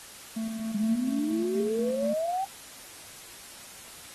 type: tone with tremolo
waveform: triangle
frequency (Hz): 222.8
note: A3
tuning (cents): +22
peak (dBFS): -27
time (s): 0.36-2.14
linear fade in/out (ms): 10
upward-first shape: square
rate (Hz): 4.2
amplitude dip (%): 40
type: exponential sweep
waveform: sine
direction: up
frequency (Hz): 200 to 788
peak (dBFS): -26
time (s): 0.74-2.45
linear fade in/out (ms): 10
effects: white hiss -46 dBFS RMS until 4.14 s + AAC 32 kbps